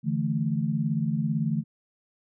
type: chord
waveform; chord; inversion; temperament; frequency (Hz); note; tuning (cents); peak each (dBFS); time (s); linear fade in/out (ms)
sine; D suspended second; none; equal; 146.83 / 164.81 / 220; D3 / E3 / A3; 0 / 0 / 0; -28; 0.03-1.64; 50
effects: none